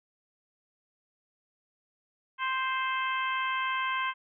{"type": "harmonic tone", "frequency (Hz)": 523.3, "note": "C5", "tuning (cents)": 0, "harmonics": [2, 3, 4, 5, 6], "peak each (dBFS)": [-30, -34, -36, -38, -40], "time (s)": [2.38, 4.14], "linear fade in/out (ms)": 50, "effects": []}